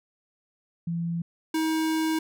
sine / square tone pair in turn, 168.9 / 318.1 Hz, E3 / D#4, +42 / +38 cents, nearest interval major seventh, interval 1096 cents, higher second, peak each -26 / -24 dBFS, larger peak second, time 0.87-1.22 / 1.54-2.19 s, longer second, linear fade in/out 5 ms, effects none

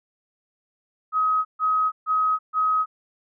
sine tone bursts, 1267 Hz, D#6, 31 cents sharp, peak -18 dBFS, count 4, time 1.12-2.86 s, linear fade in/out 50 ms, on 330 ms, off 140 ms, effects none

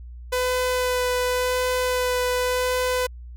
sawtooth tone with vibrato, 501 Hz, B4, 25 cents sharp, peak -17 dBFS, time 0.32-3.07 s, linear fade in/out 10 ms, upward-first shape sine, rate 0.9 Hz, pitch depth 11 cents each way, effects added 60 Hz sine -36 dBFS peak until 3.36 s

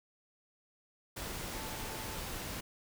sine tone in noise, 880 Hz, A5, in tune, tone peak -49 dBFS, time 1.53-2.19 s, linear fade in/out 10 ms, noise pink, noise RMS -41 dBFS, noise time 1.16-2.61 s, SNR -11 dB, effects none

